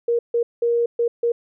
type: tone bursts at uneven times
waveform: sine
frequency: 471 Hz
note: A#4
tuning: 18 cents sharp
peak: -16 dBFS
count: 5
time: 0.08-0.19 / 0.34-0.43 / 0.62-0.86 / 0.99-1.08 / 1.23-1.32 s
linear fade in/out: 5 ms
effects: none